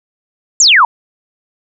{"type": "exponential sweep", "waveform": "sine", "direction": "down", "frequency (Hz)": [7610, 880], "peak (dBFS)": -4, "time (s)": [0.6, 0.85], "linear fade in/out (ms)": 2, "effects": []}